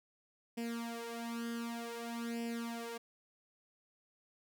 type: tone with flanger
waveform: sawtooth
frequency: 233.1 Hz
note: A#3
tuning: in tune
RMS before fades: -41 dBFS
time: 0.57-2.98 s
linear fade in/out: 10 ms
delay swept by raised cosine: 0.38 to 3.68 ms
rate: 0.54 Hz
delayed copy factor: +0.8
effects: none